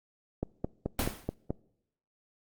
click train, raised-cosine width 2 ms, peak -17 dBFS, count 6, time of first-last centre 0.43-1.505 s, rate 4.65 Hz
pink noise with exponential decay, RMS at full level -28 dBFS, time 0.99-1.34 s, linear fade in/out 2 ms, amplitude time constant 76 ms
effects noise-tail reverb RT60 0.8 s tail -24 dB re dry + Opus 32 kbps

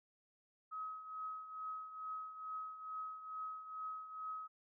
sine tone with tremolo, 1273 Hz, D#6, 39 cents sharp, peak -40 dBFS, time 0.71-4.48 s, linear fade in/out 20 ms, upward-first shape triangle, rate 2.3 Hz, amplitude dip 70%, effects none

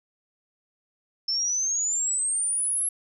sine exponential sweep, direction up, 5300 to 11210 Hz, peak -23 dBFS, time 1.28-2.89 s, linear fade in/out 5 ms, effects none

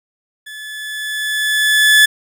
30% pulse tone with level ramp, 1725 Hz, A6, 35 cents flat, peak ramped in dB -28 to -3 dBFS, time 0.46-2.06 s, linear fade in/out 10 ms, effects none

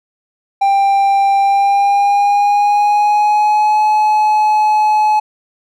triangle tone with pitch glide, 791 to 852.7 Hz, G5 to G#5, +15 to +45 cents, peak -7 dBFS, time 0.61-5.2 s, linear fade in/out 10 ms, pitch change +130 cents, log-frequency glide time 1.4-3.82 s, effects none

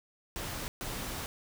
pink noise bursts at uneven times, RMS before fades -38 dBFS, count 2, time 0.36-0.68 / 0.81-1.26 s, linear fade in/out 0 ms, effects none

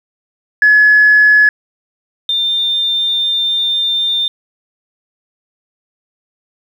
sine tone pair in turn, 1700 / 3602 Hz, G#6 / A7, +40 / +40 cents, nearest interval octave + minor second, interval 1300 cents, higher second, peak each -4 / -12 dBFS, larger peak first, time 0.62-1.49 / 2.29-4.28 s, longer second, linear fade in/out 2 ms, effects tanh soft clip ceiling 0 dBFS + 7-bit

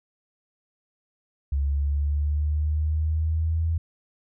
sine linear sweep, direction up, 69.3 to 82.41 Hz, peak -21 dBFS, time 1.52-3.78 s, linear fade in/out 5 ms, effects none

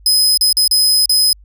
sawtooth tone with dropouts, 5050 Hz, D#8, 25 cents sharp, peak -7 dBFS, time 0.06-1.33 s, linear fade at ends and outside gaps 2 ms, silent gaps 0.375-0.41 / 0.528-0.569 / 0.678-0.711 / 1.058-1.094 s, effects added 50 Hz sine -40 dBFS peak until 1.44 s

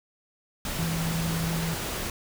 sine tone in noise, 164.81 Hz, E3, in tune, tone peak -27 dBFS, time 0.79-1.74 s, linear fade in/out 2 ms, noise pink, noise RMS -32 dBFS, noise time 0.65-2.1 s, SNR +2 dB, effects none

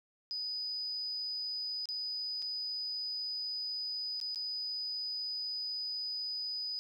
sine tone with dropouts, 4978 Hz, D#8, in tune, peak -35 dBFS, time 0.31-6.79 s, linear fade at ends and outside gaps 0 ms, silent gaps 1.856-1.888 / 2.42-2.424 / 4.201-4.213 / 4.347-4.358 s, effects 11-bit

